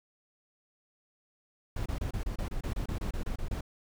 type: noise bursts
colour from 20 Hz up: brown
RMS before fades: -33 dBFS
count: 15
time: 1.76-3.609 s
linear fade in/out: 5 ms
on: 99 ms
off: 26 ms
effects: none